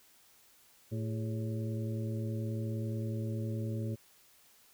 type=harmonic tone with a mistuned harmonic; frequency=111.3 Hz; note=A2; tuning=20 cents sharp; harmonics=1 / 2 / 3 / 4 / 5; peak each=-34 / -40 / -44 / -46 / -48 dBFS; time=0.91-3.96 s; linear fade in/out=20 ms; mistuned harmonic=4; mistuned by=-130 cents; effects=white hiss -63 dBFS RMS until 4.73 s